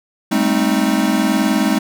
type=chord; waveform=square; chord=A half-diminished seventh; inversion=third; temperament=equal with one note detuned; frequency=200.9 / 220 / 261.6 / 311.1 Hz; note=G3 / A3 / C4 / Eb4; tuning=+43 / 0 / 0 / 0 cents; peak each=-20 dBFS; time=0.31-1.79 s; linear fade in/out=10 ms; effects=none